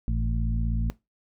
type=harmonic tone with a mistuned harmonic; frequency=56.2 Hz; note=A1; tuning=37 cents sharp; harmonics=1 / 2 / 3 / 4; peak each=-24 / -30 / -36 / -34 dBFS; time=0.08-0.9 s; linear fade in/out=0 ms; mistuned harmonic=1; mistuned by=-110 cents; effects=noise-tail reverb RT60 0.2 s tail -20 dB re dry